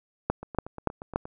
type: two click trains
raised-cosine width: 1 ms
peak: -24 / -9 dBFS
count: 8 / 4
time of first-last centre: 0.43-1.254 / 0.3-1.16 s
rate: 8.49 / 3.49 Hz
effects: none